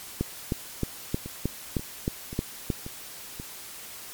two click trains, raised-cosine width 3 ms, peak -23 / -12 dBFS, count 5 / 9, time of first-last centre 1.26-3.399 / 0.21-2.702 s, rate 1.87 / 3.21 Hz, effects white hiss -42 dBFS RMS until 4.13 s + MP3 96 kbps

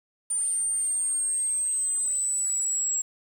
sine exponential sweep, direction down, 9030 to 7610 Hz, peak -21 dBFS, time 0.3-3.02 s, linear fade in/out 10 ms, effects tanh soft clip ceiling -23 dBFS + 8-bit

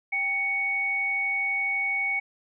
sine tone pair together, 789 / 2227 Hz, G5 / C#7, +11 / +7 cents, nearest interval octave + tritone, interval 1796 cents, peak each -36 / -24 dBFS, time 0.12-2.2 s, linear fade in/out 10 ms, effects none

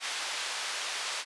white band-pass noise, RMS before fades -35 dBFS, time 0-1.25 s, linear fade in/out 50 ms, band 760 to 4900 Hz, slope 12 dB/octave, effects resampled to 24000 Hz

